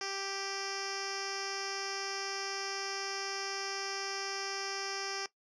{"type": "tone with low-pass filter", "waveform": "10% pulse", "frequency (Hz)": 392, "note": "G4", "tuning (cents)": 0, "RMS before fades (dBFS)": -38, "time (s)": [0.01, 5.26], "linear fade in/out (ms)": 2, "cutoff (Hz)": 5200, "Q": 4.8, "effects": ["noise-tail reverb RT60 0.1 s tail -17 dB re dry"]}